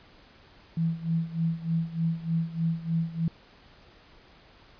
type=tone with tremolo; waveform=sine; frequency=164.81 Hz; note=E3; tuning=in tune; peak=-22 dBFS; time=0.77-3.28 s; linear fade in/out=2 ms; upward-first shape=sine; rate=3.3 Hz; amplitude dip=85%; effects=pink hiss -55 dBFS RMS until 4.79 s + resampled to 11025 Hz